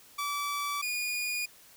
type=tone pair in turn; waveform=sawtooth; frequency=1154 / 2445 Hz; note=D6 / D#7; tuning=-31 / -31 cents; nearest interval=octave + minor second; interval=1300 cents; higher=second; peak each=-27 dBFS; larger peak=neither; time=0.18-0.82 / 0.82-1.46 s; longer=neither; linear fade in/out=10 ms; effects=white hiss -56 dBFS RMS until 1.76 s